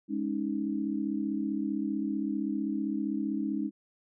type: chord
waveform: sine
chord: Ab suspended fourth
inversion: none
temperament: equal with one note detuned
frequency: 207.7 / 277.2 / 312.7 Hz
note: Ab3 / Db4 / Eb4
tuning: 0 / 0 / +9 cents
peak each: -33 dBFS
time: 0.08-3.71 s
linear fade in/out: 50 ms
effects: none